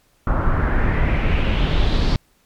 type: noise with low-pass filter sweep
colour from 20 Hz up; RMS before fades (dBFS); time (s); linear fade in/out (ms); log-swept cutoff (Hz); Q
brown; -17; 0.27-2.16; 2; 1200 to 4600; 3.3
effects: pink hiss -60 dBFS RMS until 2.45 s + MP3 96 kbps